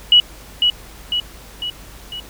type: tone with echo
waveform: sine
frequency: 2927 Hz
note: F#7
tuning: 19 cents flat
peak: -6 dBFS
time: 0.12-0.2 s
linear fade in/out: 2 ms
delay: 500 ms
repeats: 4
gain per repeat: -5 dB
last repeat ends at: 2.2 s
effects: added 50 Hz sine -41 dBFS peak until 2.29 s + pink hiss -41 dBFS RMS until 2.29 s